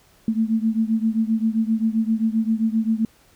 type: beating tone pair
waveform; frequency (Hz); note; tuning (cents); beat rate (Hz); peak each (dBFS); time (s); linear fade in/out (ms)
sine; 220 / 227.6; A3 / A#3; 0 / -41; 7.6; -20 / -22; 0.28-3.05; 2
effects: pink hiss -56 dBFS RMS until 3.35 s